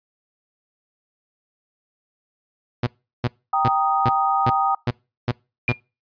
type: tone bursts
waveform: sawtooth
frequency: 121.8 Hz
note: B2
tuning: 24 cents flat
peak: -14 dBFS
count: 8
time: 2.83-5.724 s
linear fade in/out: 5 ms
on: 38 ms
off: 370 ms
type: chord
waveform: sine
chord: Eb major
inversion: first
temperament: equal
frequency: 784 / 932.3 / 1244.5 Hz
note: G5 / Bb5 / Eb6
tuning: 0 / 0 / 0 cents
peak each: -20 / -25 / -21 dBFS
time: 3.53-4.75 s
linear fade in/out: 5 ms
type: tone with exponential decay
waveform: sine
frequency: 2408 Hz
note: D7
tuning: 43 cents sharp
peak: -15 dBFS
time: 5.68-5.8 s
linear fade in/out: 1 ms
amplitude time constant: 24 ms
effects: noise-tail reverb RT60 0.3 s tail -26 dB re dry + resampled to 11025 Hz